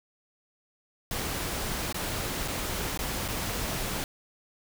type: noise with dropouts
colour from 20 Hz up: pink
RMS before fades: -32 dBFS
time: 1.11-4.04 s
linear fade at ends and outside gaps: 1 ms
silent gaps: 1.926-1.944 / 2.478-2.482 / 2.975-2.99 / 3.28-3.285 s
effects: none